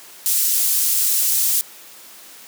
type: high-pass noise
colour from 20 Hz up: pink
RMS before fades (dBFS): -18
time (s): 0.26-1.61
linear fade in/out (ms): 0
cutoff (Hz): 8600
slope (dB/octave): 12
effects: white hiss -42 dBFS RMS until 2.47 s + high-pass 200 Hz 12 dB/octave